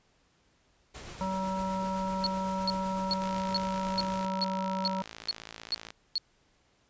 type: noise with tremolo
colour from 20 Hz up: pink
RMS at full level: -43 dBFS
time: 0.94-4.26 s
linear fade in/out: 10 ms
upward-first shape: triangle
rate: 7.9 Hz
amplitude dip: 35%
type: harmonic tone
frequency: 190 Hz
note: F#3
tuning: 46 cents sharp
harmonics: 1 / 3 / 5 / 7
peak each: -33 / -37 / -33 / -43 dBFS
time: 1.21-5.02 s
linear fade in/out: 0 ms
type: tone bursts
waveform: sine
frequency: 4352 Hz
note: C#8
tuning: 33 cents flat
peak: -26 dBFS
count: 10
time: 2.24-6.18 s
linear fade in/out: 0 ms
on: 25 ms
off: 410 ms
type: click train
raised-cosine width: 0.2 ms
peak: -24 dBFS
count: 150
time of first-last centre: 3.22-5.905 s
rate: 55.5 Hz
effects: pink hiss -68 dBFS RMS until 6.89 s + resampled to 16000 Hz